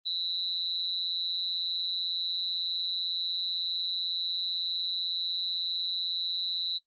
sine tone with amplitude modulation, 3951 Hz, B7, in tune, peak -25 dBFS, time 0.05-6.79 s, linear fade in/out 20 ms, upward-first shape sine, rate 176 Hz, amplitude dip 85%, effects noise-tail reverb RT60 0.1 s tail -19 dB re dry + Opus 24 kbps

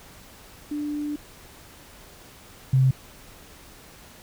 sine tone pair in turn, 295.3 / 131.54 Hz, D4 / C3, +10 / +10 cents, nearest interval octave + major second, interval 1400 cents, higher first, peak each -26 / -15 dBFS, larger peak second, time 0.71-1.16 / 2.73-2.91 s, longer first, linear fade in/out 5 ms, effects pink hiss -48 dBFS RMS until 4.22 s

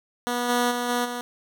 10% pulse tone with level steps, 243.2 Hz, B3, 26 cents flat, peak -16 / -12 / -17 / -14 / -21 dBFS, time 0.27-1.21 s, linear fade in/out 0 ms, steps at 0.48 / 0.7 / 0.88 / 1.04 s, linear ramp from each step 20 ms, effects none

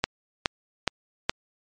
click train, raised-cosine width 0.2 ms, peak -3 dBFS, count 4, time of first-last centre 0.04-1.295 s, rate 2.39 Hz, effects low-pass 6000 Hz 12 dB/octave + MP3 48 kbps

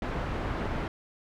pink low-pass noise, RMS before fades -32 dBFS, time 0.02-0.88 s, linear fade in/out 2 ms, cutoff 1700 Hz, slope 12 dB/octave, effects none

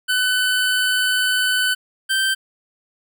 25% pulse tone pair in turn, 1505 / 1557.2 Hz, F#6 / G6, +29 / -12 cents, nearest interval minor second, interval 59 cents, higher second, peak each -13 / -13 dBFS, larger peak neither, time 0.08-1.75 / 2.09-2.35 s, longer first, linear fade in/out 20 ms, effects none

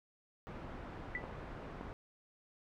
pink low-pass noise, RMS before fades -47 dBFS, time 0.47-1.93 s, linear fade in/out 0 ms, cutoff 1500 Hz, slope 12 dB/octave
sine tone with exponential decay, 1975.5 Hz, B6, in tune, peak -32 dBFS, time 1.15-1.25 s, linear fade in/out 1 ms, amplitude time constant 21 ms
clicks, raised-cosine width 1 ms, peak -30 dBFS, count 2, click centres 1.24 / 1.811 s
effects none

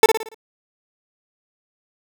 30% pulse tone with echo, 443.1 Hz, A4, 12 cents sharp, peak -3 dBFS, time 0.03-0.06 s, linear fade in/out 2 ms, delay 57 ms, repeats 5, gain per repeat -7 dB, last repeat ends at 0.345 s, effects none

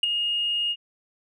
sine tone with ADSR envelope, 2853 Hz, F7, 36 cents sharp, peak -13 dBFS, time 0.03-0.76 s, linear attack 4 ms, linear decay 14 ms, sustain -9 dB, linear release 52 ms, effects tanh soft clip ceiling -15 dBFS

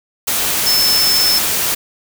sine tone in noise, 5274 Hz, E8, in tune, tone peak -12 dBFS, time 0.66-1.39 s, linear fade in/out 10 ms, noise white, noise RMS -17 dBFS, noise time 0.27-1.75 s, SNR +2 dB, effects none

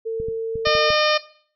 sine tone, 450.1 Hz, A4, 39 cents sharp, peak -22 dBFS, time 0.05-0.91 s, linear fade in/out 20 ms
clicks, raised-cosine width 5 ms, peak -21 dBFS, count 6, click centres 0.201 / 0.285 / 0.556 / 0.671 / 0.752 / 0.904 s
harmonic tone, 608 Hz, D#5, 40 cents flat, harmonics 1 / 2 / 3 / 4 / 5 / 6 / 7 / 8 / 9, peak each -20 / -23 / -25 / -26 / -27 / -28 / -28 / -29 / -30 dBFS, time 0.65-1.18 s, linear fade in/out 10 ms
effects noise-tail reverb RT60 0.5 s tail -17 dB re dry

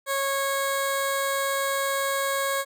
10% pulse tone with notch filter, 549 Hz, C#5, 17 cents flat, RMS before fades -26 dBFS, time 0.06-2.65 s, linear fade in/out 50 ms, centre 2700 Hz, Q 1.4, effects none

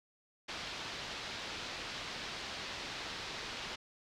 white low-pass noise, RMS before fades -43 dBFS, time 0.48-3.76 s, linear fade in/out 10 ms, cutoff 4700 Hz, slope 24 dB/octave, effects none

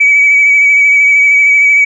sine tone with vibrato, 2279 Hz, C#7, 47 cents sharp, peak -3 dBFS, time 0-1.85 s, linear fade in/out 10 ms, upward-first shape sine, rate 13 Hz, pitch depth 23 cents each way, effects tanh soft clip ceiling 0 dBFS

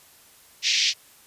white band-pass noise, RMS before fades -22 dBFS, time 0.62-0.94 s, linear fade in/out 50 ms, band 2100 to 5900 Hz, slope 48 dB/octave, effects white hiss -53 dBFS RMS until 1.26 s + resampled to 32000 Hz

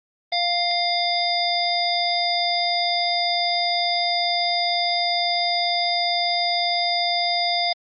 harmonic tone with a mistuned harmonic, 698.5 Hz, F5, in tune, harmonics 1 / 3 / 5 / 7, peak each -23 / -28 / -26 / -24 dBFS, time 0.32-7.73 s, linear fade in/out 5 ms, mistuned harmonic 5, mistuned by +53 cents, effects Opus 24 kbps

